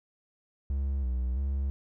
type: tone with vibrato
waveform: triangle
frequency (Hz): 65.41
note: C2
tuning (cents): 0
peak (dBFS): -25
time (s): 0.7-1.7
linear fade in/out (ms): 0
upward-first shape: square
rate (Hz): 1.5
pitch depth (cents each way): 79
effects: none